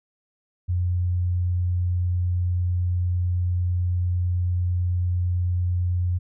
sine tone, 89.1 Hz, F2, 35 cents sharp, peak -20 dBFS, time 0.68-6.19 s, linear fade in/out 20 ms, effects none

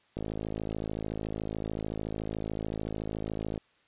click train, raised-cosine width 2 ms, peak -21 dBFS, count 184, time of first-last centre 0.17-3.578 s, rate 53.7 Hz, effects white hiss -66 dBFS RMS until 3.87 s + resampled to 8000 Hz

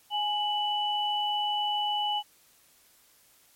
sine tone pair together, 833.7 / 2971 Hz, G#5 / F#7, +6 / +6 cents, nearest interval octave + minor seventh, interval 2200 cents, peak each -28 / -29 dBFS, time 0.1-2.23 s, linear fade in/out 50 ms, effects white hiss -61 dBFS RMS until 3.55 s + MP3 64 kbps

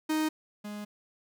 45% pulse tone pair in turn, 311.1 / 208.1 Hz, D#4 / G#3, 0 / +4 cents, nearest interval perfect fifth, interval 696 cents, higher first, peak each -26 / -37 dBFS, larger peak first, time 0.09-0.29 / 0.64-0.85 s, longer second, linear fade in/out 10 ms, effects none

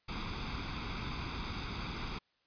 pink noise with comb filter, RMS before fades -39 dBFS, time 0.08-2.19 s, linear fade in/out 10 ms, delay 0.84 ms, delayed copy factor +0.65, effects white hiss -75 dBFS RMS until 2.46 s + resampled to 11025 Hz

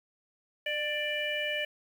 harmonic tone with a mistuned harmonic, 590 Hz, D5, 8 cents sharp, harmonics 1 / 3 / 4 / 5, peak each -35 / -35 / -35 / -35 dBFS, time 0.66-1.65 s, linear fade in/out 5 ms, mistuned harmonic 1, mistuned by +23 cents, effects 9-bit

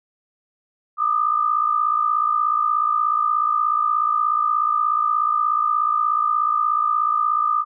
sine tone pair together, 1201 / 1257.7 Hz, D6 / D#6, +38 / +18 cents, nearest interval minor second, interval 80 cents, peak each -18 / -22 dBFS, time 0.97-7.65 s, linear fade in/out 50 ms, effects none

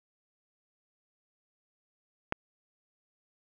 click, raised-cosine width 0.5 ms, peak -13 dBFS, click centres 2.324 s, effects none

